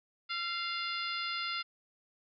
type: harmonic tone with a mistuned harmonic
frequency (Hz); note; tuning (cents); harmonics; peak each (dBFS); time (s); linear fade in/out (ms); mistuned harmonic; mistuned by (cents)
698.5; F5; 0; 2 / 3 / 4 / 5 / 6 / 7; -38 / -40 / -41 / -42 / -43 / -43; 0.29-1.63; 20; 2; -36
effects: none